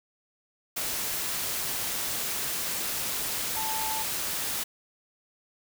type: tone in noise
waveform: sine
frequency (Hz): 880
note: A5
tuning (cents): 0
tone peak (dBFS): -32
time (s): 3.56-4.03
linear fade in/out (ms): 10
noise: white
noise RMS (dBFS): -31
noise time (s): 0.76-4.64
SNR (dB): -4
effects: none